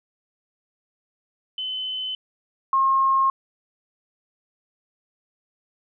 sine tone pair in turn, 3038 / 1074.1 Hz, F#7 / C6, +45 / +45 cents, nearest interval octave + tritone, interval 1800 cents, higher first, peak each -26 / -16 dBFS, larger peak second, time 1.58-2.15 / 2.73-3.3 s, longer neither, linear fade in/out 2 ms, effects none

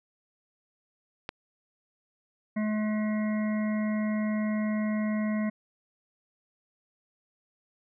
click, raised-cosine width 0.3 ms, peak -17 dBFS, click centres 1.291 s
harmonic tone, 213.6 Hz, G#3, 49 cents sharp, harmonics 1 / 3 / 5 / 7 / 9 / 10, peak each -26 / -37 / -43 / -49 / -42 / -46 dBFS, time 2.56-5.5 s, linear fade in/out 10 ms
effects none

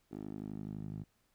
10% pulse tone with band-pass filter sweep, 51.91 Hz, G#1, in tune, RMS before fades -43 dBFS, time 0.11-1.04 s, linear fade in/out 10 ms, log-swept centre 330 to 140 Hz, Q 1.6, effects pink hiss -75 dBFS RMS until 1.34 s

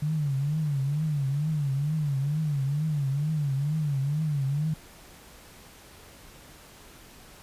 sine tone with vibrato, 145.6 Hz, D3, 15 cents flat, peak -24 dBFS, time 0.02-4.74 s, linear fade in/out 5 ms, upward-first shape triangle, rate 2.2 Hz, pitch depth 160 cents each way, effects pink hiss -50 dBFS RMS until 7.42 s + resampled to 32000 Hz

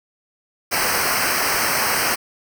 pink noise with comb filter, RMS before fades -20 dBFS, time 0.71-2.16 s, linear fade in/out 20 ms, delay 0.28 ms, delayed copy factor -0.95, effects none

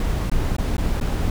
brown noise with dropouts, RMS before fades -21 dBFS, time 0-1.3 s, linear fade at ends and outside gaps 2 ms, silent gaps 0.299-0.315 / 0.566-0.583 / 0.768-0.78 / 1.001-1.011 s, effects none

